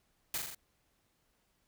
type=noise with echo; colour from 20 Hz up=white; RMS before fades=-35 dBFS; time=0.34-0.38 s; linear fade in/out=2 ms; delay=42 ms; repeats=4; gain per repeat=-3 dB; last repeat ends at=0.548 s; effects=pink hiss -75 dBFS RMS until 1.67 s